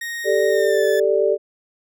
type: tone with pitch glide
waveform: 40% pulse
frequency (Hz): 1864.7 to 1739.8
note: A#6 to A6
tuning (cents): 0 to -20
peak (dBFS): -25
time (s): 0.01-1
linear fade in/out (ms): 5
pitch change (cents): -120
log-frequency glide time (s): 0.49-0.86
type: chord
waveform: sine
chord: G suspended second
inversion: none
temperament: just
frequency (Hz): 392 / 441 / 588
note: G4 / A4 / D5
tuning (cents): 0 / +4 / +2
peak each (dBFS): -19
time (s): 0.24-1.38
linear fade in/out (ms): 50
effects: none